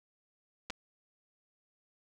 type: clicks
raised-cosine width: 0.2 ms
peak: -21 dBFS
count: 2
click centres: 0.7 / 0.704 s
effects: none